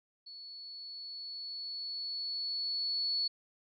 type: tone with level ramp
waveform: sine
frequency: 4413 Hz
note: C#8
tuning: 9 cents flat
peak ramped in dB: -46 to -29 dBFS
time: 0.26-3.28 s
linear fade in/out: 10 ms
effects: none